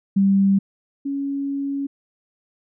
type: tone pair in turn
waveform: sine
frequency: 196 / 278.4 Hz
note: G3 / C#4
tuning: 0 / +8 cents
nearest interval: tritone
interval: 608 cents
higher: second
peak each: -13 / -22 dBFS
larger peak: first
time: 0.16-0.59 / 1.05-1.87 s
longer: second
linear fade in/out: 10 ms
effects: none